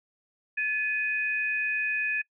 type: tone pair together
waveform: sine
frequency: 1722.9 / 2495 Hz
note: A6 / D#7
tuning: -37 / +4 cents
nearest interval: tritone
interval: 641 cents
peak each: -28 dBFS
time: 0.57-2.22 s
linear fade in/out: 10 ms
effects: noise-tail reverb RT60 0.1 s tail -23 dB re dry